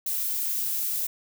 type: noise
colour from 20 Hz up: violet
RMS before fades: -28 dBFS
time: 0.06-1.07 s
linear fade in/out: 5 ms
effects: none